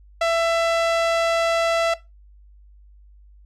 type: tone with low-pass filter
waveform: sawtooth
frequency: 667 Hz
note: E5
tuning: 20 cents sharp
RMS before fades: -20 dBFS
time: 0.21-1.94 s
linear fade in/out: 5 ms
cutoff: 5400 Hz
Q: 0.56
effects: noise-tail reverb RT60 0.2 s tail -17 dB re dry + added 50 Hz sine -46 dBFS peak until 3.45 s